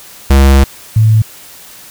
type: tone pair in turn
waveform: square / sine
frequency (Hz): 68.1 / 109.74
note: C#2 / A2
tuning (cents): -30 / -4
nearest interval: minor sixth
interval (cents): 826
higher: second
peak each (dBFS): -4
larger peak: neither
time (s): 0.3-0.64 / 0.96-1.22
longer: first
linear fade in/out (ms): 5
effects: white hiss -35 dBFS RMS until 1.9 s